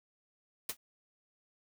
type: noise with exponential decay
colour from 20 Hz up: white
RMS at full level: -30 dBFS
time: 0.69-0.77 s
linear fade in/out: 5 ms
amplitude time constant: 16 ms
effects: none